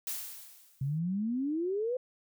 blue noise with exponential decay, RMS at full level -34 dBFS, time 0.07-0.99 s, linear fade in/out 2 ms, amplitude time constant 200 ms
sine exponential sweep, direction up, 130.81 to 518 Hz, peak -29 dBFS, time 0.81-1.97 s, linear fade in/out 5 ms
effects none

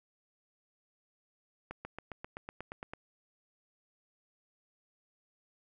accelerating click train, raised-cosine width 0.5 ms, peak -26 dBFS, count 11, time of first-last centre 1.71-2.935 s, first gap 140 ms, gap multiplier 0.97, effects none

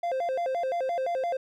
triangle tone with vibrato, 602 Hz, D5, 43 cents sharp, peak -24 dBFS, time 0.03-1.37 s, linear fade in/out 5 ms, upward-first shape square, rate 5.8 Hz, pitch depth 240 cents each way, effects none

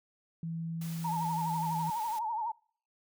sine tone with pitch glide, 164.81 to 161.98 Hz, E3 to E3, 0 to -30 cents, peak -34 dBFS, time 0.43-1.9 s, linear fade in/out 2 ms, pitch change -30 cents, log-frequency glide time 1.07-1.69 s
white noise, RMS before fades -48 dBFS, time 0.81-2.19 s, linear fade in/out 5 ms
sine tone with vibrato, 899 Hz, A5, 37 cents sharp, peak -31 dBFS, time 1.04-2.52 s, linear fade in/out 10 ms, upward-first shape sine, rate 12 Hz, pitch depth 100 cents each way
effects noise-tail reverb RT60 0.5 s tail -25 dB re dry

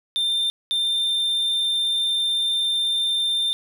triangle tone pair in turn, 3591 / 3591 Hz, A7 / A7, +35 / +35 cents, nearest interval unison, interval 0 cents, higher neither, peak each -18 dBFS, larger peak neither, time 0.16-0.5 / 0.71-3.53 s, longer second, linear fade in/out 0 ms, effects none

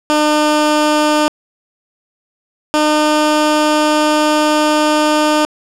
15% pulse tone pair in turn, 302 / 303.5 Hz, D4 / D#4, +48 / -43 cents, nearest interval unison, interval 9 cents, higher second, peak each -4 dBFS, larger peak neither, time 0.1-1.28 / 2.74-5.45 s, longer second, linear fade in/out 0 ms, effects low-pass 9000 Hz 12 dB/octave + 7-bit

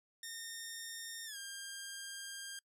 10% pulse tone with pitch glide, 1831 to 1603.2 Hz, A#6 to G6, -32 to +38 cents, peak -35 dBFS, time 0.23-2.59 s, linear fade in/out 2 ms, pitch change -230 cents, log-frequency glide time 1.25-1.37 s, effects noise-tail reverb RT60 0.1 s tail -26 dB re dry

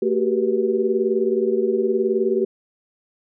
sine tone cluster, 225.5 / 377.9 / 397 / 480.8 Hz, A3 / F#4 / G4 / B4, +43 / +37 / +22 / -46 cents, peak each -26 / -20 / -22 / -26 dBFS, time 0.02-2.45 s, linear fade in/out 5 ms, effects none

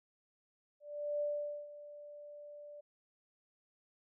sine tone with ADSR envelope, 587.3 Hz, D5, in tune, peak -32 dBFS, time 0.8-2.81 s, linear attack 410 ms, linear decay 460 ms, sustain -16 dB, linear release 11 ms, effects none

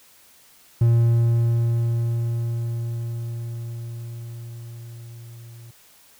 triangle tone with level ramp, 116.9 Hz, A#2, 5 cents sharp, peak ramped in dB -11 to -38 dBFS, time 0.81-5.71 s, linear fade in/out 5 ms, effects white hiss -53 dBFS RMS until 6.19 s

